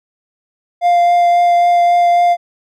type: tone with vibrato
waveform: triangle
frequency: 698.5 Hz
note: F5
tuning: in tune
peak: -6 dBFS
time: 0.81-2.37 s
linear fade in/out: 50 ms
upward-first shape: triangle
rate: 3.7 Hz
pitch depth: 10 cents each way
effects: none